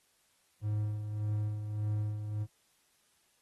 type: tone with tremolo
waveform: triangle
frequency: 105.6 Hz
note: G#2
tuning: 29 cents sharp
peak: -27 dBFS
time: 0.61-2.47 s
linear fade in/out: 50 ms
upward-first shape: sine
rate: 1.7 Hz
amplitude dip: 55%
effects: white hiss -71 dBFS RMS until 3.41 s + AAC 32 kbps